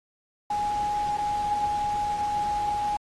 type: tone in noise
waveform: sine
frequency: 830.6 Hz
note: G#5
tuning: in tune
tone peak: -24 dBFS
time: 0.5-2.97 s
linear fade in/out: 5 ms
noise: pink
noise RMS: -41 dBFS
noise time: 0.5-2.97 s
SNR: +14 dB
effects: low-pass 8000 Hz 12 dB/octave + AAC 32 kbps